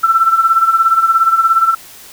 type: tone with tremolo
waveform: sine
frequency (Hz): 1338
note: E6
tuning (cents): +25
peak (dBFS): -5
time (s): 0.03-1.75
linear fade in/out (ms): 10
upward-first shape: sine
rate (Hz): 17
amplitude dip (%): 70
effects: white hiss -37 dBFS RMS until 2.12 s